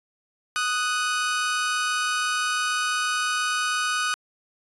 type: tone pair together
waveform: sawtooth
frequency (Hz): 1244.5 / 1484.2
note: D#6 / F#6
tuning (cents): 0 / +5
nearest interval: minor third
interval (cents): 305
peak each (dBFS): -22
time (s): 0.56-4.14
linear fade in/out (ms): 0
effects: resampled to 24000 Hz